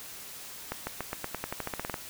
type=accelerating click train; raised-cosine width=0.5 ms; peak=-17 dBFS; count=15; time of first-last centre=0.72-1.942 s; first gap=150 ms; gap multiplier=0.91; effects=white hiss -44 dBFS RMS until 2.09 s